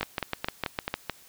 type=two click trains; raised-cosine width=0.3 ms; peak=-12 / -11 dBFS; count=6 / 7; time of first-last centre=0.01-1.097 / 0.03-0.94 s; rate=4.6 / 6.59 Hz; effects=white hiss -54 dBFS RMS until 1.28 s